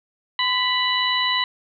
harmonic tone with a mistuned harmonic, 987.8 Hz, B5, in tune, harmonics 1 / 2 / 3 / 4, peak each -24 / -24 / -24 / -24 dBFS, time 0.39-1.44 s, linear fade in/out 2 ms, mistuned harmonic 1, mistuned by +47 cents, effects none

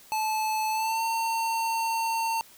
square tone with pitch glide, 869 to 907.5 Hz, A5 to A#5, -22 to -47 cents, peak -26 dBFS, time 0.12-2.41 s, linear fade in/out 0 ms, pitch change +75 cents, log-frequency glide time 0.7-1.03 s, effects white hiss -53 dBFS RMS until 2.57 s

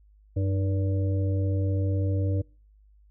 harmonic tone with a mistuned harmonic, 95.8 Hz, G2, 39 cents flat, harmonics 1 / 3 / 5 / 6, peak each -23 / -33 / -37 / -39 dBFS, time 0.36-2.42 s, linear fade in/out 10 ms, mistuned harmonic 3, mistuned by +72 cents, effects noise-tail reverb RT60 0.4 s tail -26 dB re dry + added 51 Hz sine -54 dBFS peak until 3.1 s

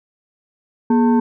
sine tone with frequency modulation, 238.7 Hz, A#3, 41 cents sharp, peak -11 dBFS, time 0.9-1.2 s, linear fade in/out 5 ms, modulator 659 Hz, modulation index 0.66, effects none

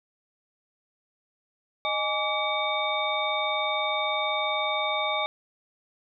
sine tone cluster, 618 / 833 / 1157 / 2270 / 3646 Hz, D#5 / G#5 / D6 / C#7 / A#7, -12 / +5 / -26 / +41 / -39 cents, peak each -31 dBFS, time 1.85-5.26 s, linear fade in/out 0 ms, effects none

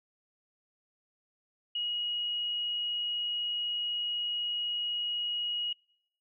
sine tone, 2896 Hz, F#7, 38 cents flat, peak -30 dBFS, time 1.75-5.73 s, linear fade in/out 5 ms, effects noise-tail reverb RT60 0.7 s tail -26 dB re dry

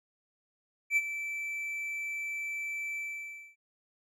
triangle tone with ADSR envelope, 2324 Hz, D7, 19 cents flat, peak -20 dBFS, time 0.9-3.56 s, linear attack 67 ms, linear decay 40 ms, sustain -12 dB, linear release 590 ms, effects none

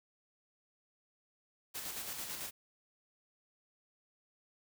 white noise with tremolo, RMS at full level -41 dBFS, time 1.74-2.51 s, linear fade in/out 20 ms, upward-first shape square, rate 9 Hz, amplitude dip 35%, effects none

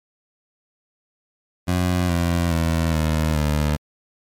20% pulse tone with pitch steps, 89.7 / 85.8 / 82.07 / 78.5 / 75.08 Hz, F2 / F2 / E2 / D#2 / D2, +47 / -30 / -7 / +16 / +39 cents, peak -13 dBFS, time 1.67-3.77 s, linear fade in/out 20 ms, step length 420 ms, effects MP3 96 kbps

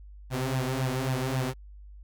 sawtooth tone with flanger, 130.2 Hz, C3, 8 cents flat, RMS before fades -29 dBFS, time 0.3-1.54 s, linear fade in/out 50 ms, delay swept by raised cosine 1.1 to 5.5 ms, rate 3.7 Hz, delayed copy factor +0.7, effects added 50 Hz sine -44 dBFS peak until 2.03 s

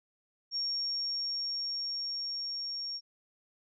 sine tone with level ramp, 5540 Hz, F8, 15 cents flat, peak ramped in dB -30 to -35 dBFS, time 0.51-3.01 s, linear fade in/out 50 ms, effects none

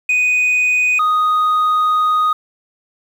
sine tone pair in turn, 2489 / 1244.5 Hz, D#7 / D#6, 0 / 0 cents, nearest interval octave, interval 1200 cents, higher first, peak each -9 dBFS, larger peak neither, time 0.09-0.99 / 0.99-2.33 s, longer second, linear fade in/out 5 ms, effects tanh soft clip ceiling -11 dBFS + 7-bit

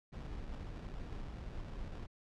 brown noise with sample-and-hold, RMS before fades -44 dBFS, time 0.12-2.07 s, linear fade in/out 20 ms, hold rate 2100 Hz, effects low-pass 5000 Hz 12 dB/octave

